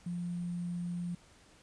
sine tone with sample-and-hold, 174.61 Hz, F3, in tune, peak -34 dBFS, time 0.06-1.15 s, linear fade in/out 5 ms, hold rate 8820 Hz, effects pink hiss -61 dBFS RMS until 1.62 s + resampled to 22050 Hz

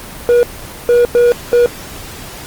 triangle tone bursts at uneven times, 481.1 Hz, B4, 45 cents flat, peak -4 dBFS, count 4, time 0.29-0.43 / 0.89-1.05 / 1.15-1.32 / 1.53-1.66 s, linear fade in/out 0 ms, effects pink hiss -30 dBFS RMS until 2.46 s + Opus 24 kbps

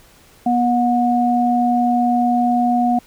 sine tone pair together, 242.3 / 726 Hz, B3 / F#5, -33 / -33 cents, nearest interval octave + perfect fifth, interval 1900 cents, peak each -16 dBFS, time 0.46-2.99 s, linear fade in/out 5 ms, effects pink hiss -49 dBFS RMS until 3.06 s

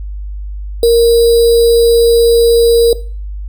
sine tone with sample-and-hold, 466.2 Hz, A#4, in tune, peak -4 dBFS, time 0.83-2.93 s, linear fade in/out 2 ms, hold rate 4410 Hz, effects noise-tail reverb RT60 0.4 s tail -17 dB re dry + added 50 Hz sine -20 dBFS peak until 3.48 s

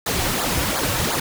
pink noise with flanger, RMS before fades -22 dBFS, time 0.06-1.2 s, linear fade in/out 5 ms, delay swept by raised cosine 0.34 to 4.94 ms, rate 2.8 Hz, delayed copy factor -0.8, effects none

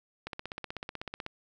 click train, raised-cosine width 0.3 ms, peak -21 dBFS, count 17, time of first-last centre 0.27-1.264 s, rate 16.1 Hz, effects none

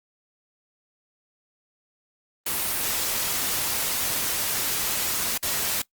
white noise with dropouts, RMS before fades -26 dBFS, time 2.46-5.82 s, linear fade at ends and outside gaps 5 ms, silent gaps 5.378-5.427 s, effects noise-tail reverb RT60 0.1 s tail -21 dB re dry + Opus 32 kbps

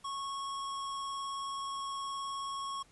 square tone with vibrato, 1100 Hz, C#6, 14 cents flat, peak -37 dBFS, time 0.04-2.83 s, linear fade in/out 10 ms, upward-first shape sine, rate 19 Hz, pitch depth 10 cents each way, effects pink hiss -64 dBFS RMS until 2.91 s + resampled to 24000 Hz

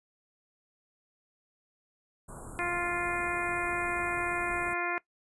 pink band-stop noise, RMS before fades -44 dBFS, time 2.28-4.74 s, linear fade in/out 10 ms, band 1500 to 7400 Hz, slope 96 dB/octave
harmonic tone, 349.6 Hz, F4, 2 cents sharp, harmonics 1 / 2 / 3 / 4 / 5 / 6 / 7, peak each -37 / -37 / -37 / -37 / -37 / -37 / -37 dBFS, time 2.59-4.98 s, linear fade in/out 0 ms
effects noise-tail reverb RT60 0.1 s tail -20 dB re dry + resampled to 24000 Hz

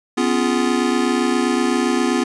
square chord, C# dominant seventh, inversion third, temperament just, 249.5 / 277.2 / 346.5 / 415.8 Hz, B3 / C#4 / E#4 / G#4, +18 / 0 / -14 / +2 cents, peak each -20 / -24 / -22 / -26 dBFS, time 0.17-2.24 s, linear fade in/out 10 ms, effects resampled to 22050 Hz

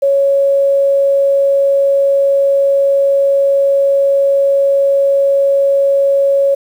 sine tone, 554.4 Hz, C#5, in tune, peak -8 dBFS, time 0.02-6.55 s, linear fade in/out 10 ms, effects 7-bit

